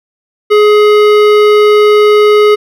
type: tone with hard clipping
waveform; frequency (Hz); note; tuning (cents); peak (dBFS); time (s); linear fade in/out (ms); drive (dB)
sine; 420; G#4; +19; -5; 0.5-2.56; 20; 15
effects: none